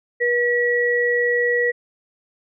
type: tone pair together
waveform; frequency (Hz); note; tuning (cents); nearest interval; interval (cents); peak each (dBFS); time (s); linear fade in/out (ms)
sine; 482.7 / 1928.9; B4 / B6; -40 / -41; 2 octaves; 2399; -19; 0.2-1.72; 20
effects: none